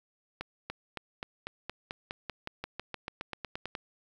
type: accelerating click train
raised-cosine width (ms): 0.3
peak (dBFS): -20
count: 20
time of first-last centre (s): 0.41-3.752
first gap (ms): 290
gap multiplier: 0.94
effects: 9-bit